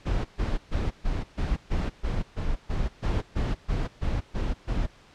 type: noise bursts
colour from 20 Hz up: brown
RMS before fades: -26 dBFS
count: 15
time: 0.05-4.87 s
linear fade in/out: 20 ms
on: 200 ms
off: 130 ms
effects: pink hiss -54 dBFS RMS until 5.14 s + low-pass 5000 Hz 12 dB/octave